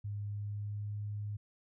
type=tone with pitch glide; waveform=sine; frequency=102.7 to 103.83 Hz; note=G#2 to G#2; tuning=-19 to 0 cents; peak=-36 dBFS; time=0.04-1.37 s; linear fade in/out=10 ms; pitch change=+19 cents; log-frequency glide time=0.23-0.93 s; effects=none